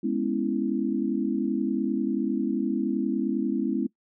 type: chord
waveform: sine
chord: C# minor seventh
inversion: second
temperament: equal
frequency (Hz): 207.7 / 246.9 / 277.2 / 329.6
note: G#3 / B3 / C#4 / E4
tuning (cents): 0 / 0 / 0 / 0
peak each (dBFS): -29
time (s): 0.03-3.87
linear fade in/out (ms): 10
effects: noise-tail reverb RT60 0.1 s tail -20 dB re dry